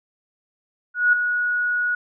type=tone with ADSR envelope; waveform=sine; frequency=1458 Hz; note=F#6; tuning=26 cents flat; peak=-11 dBFS; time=0.94-1.95 s; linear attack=190 ms; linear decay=4 ms; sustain=-8 dB; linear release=4 ms; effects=none